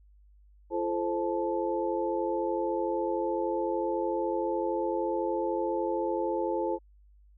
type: tone cluster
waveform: sine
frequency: 340.1 / 433.7 / 524 / 872 Hz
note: F4 / A4 / C5 / A5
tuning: -46 / -25 / +2 / -16 cents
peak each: -31 / -34 / -32 / -34 dBFS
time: 0.7-6.79 s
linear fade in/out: 50 ms
effects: added 50 Hz sine -55 dBFS peak until 7.37 s